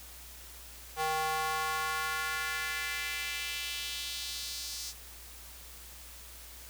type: tone with high-pass filter sweep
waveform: square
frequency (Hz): 156.9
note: D#3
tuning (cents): +15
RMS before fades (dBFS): -35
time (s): 0.96-4.94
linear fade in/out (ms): 50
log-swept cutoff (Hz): 720 to 5400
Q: 2
effects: added 60 Hz sine -52 dBFS peak until 6.69 s + white hiss -50 dBFS RMS until 6.69 s